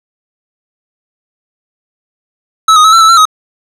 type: tone with pitch steps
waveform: square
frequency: 1300 / 1243 / 1294 / 1342 / 1310 / 1352 / 1263 Hz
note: E6 / D#6 / E6 / E6 / E6 / E6 / D#6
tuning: -24 / -2 / -32 / +31 / -11 / +43 / +26 cents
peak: -3 dBFS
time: 2.68-3.254 s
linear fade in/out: 5 ms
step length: 82 ms
effects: low-pass 8000 Hz 12 dB/octave